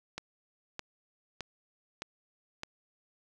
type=click train; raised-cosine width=0.2 ms; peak=-20 dBFS; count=5; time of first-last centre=0.18-2.634 s; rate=1.63 Hz; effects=none